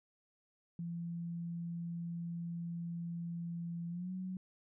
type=tone with pitch glide; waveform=sine; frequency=170 to 185.39 Hz; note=F3 to F#3; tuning=-46 to +4 cents; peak=-38 dBFS; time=0.79-4.37 s; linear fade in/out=2 ms; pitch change=+150 cents; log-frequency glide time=3.89-4.12 s; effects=none